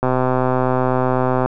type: click train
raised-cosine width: 1 ms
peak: -4 dBFS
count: 184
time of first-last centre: 0.03-1.46 s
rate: 128 Hz
effects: none